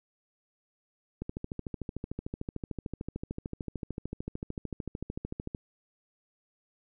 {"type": "click train", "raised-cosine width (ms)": 3, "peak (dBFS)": -22, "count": 59, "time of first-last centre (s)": [1.22, 5.548], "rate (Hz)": 13.4, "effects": []}